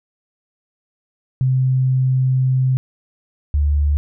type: tone pair in turn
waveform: sine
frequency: 130 / 72.96 Hz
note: C3 / D2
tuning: -11 / -11 cents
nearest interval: minor seventh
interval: 1000 cents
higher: first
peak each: -13 dBFS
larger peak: neither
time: 1.41-2.77 / 3.54-3.97 s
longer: first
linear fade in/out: 0 ms
effects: none